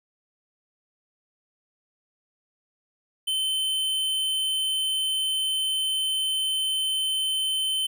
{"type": "tone", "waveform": "square", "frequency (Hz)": 3072, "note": "G7", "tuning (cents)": -36, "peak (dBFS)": -24, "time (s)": [3.27, 7.87], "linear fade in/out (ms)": 10, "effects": []}